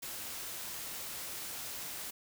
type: noise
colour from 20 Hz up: white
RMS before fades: -42 dBFS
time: 0.02-2.11 s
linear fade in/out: 10 ms
effects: none